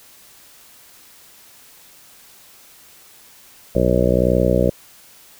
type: harmonic tone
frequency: 61.6 Hz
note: B1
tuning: 4 cents flat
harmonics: 1 / 2 / 3 / 4 / 5 / 6 / 7 / 8 / 9 / 10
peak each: -22 / -23 / -21 / -25 / -25 / -24 / -26 / -21 / -20 / -26 dBFS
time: 3.75-4.7 s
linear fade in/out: 5 ms
effects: white hiss -47 dBFS RMS until 5.39 s